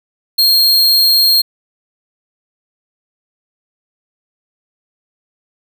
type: tone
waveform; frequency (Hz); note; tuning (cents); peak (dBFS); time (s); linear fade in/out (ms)
45% pulse; 4232; C8; +19; -7; 0.38-1.42; 10
effects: none